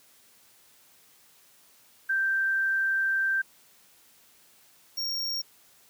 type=tone pair in turn; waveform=sine / square; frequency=1568 / 5556 Hz; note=G6 / F8; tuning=0 / -10 cents; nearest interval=octave + minor seventh; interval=2190 cents; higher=second; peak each=-23 / -29 dBFS; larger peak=first; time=2.09-3.42 / 4.97-5.42 s; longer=first; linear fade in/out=10 ms; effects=white hiss -59 dBFS RMS until 5.89 s + high-pass 80 Hz 12 dB/octave